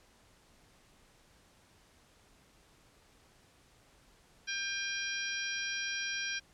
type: harmonic tone with a mistuned harmonic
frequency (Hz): 803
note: G5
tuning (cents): +41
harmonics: 2 / 3 / 4 / 5 / 6 / 7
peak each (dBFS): -38 / -40 / -42 / -46 / -45 / -41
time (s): 4.47-6.4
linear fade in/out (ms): 20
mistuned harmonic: 2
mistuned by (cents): -22
effects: pink hiss -64 dBFS RMS until 6.53 s + low-pass 10000 Hz 12 dB/octave